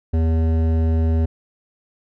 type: tone with hard clipping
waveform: sine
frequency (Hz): 81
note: E2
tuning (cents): -30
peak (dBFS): -17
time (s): 0.13-1.26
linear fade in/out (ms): 10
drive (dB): 13
effects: none